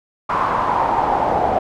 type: noise with band-pass filter sweep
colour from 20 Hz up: brown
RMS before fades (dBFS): -18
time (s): 0.29-1.59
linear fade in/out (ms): 10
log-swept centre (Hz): 1100 to 720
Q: 5.1
effects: none